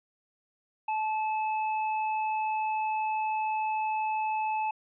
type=tone with tanh clipping; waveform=triangle; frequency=867 Hz; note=A5; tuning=26 cents flat; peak=-29 dBFS; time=0.88-4.71 s; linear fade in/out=5 ms; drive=16 dB; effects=resampled to 8000 Hz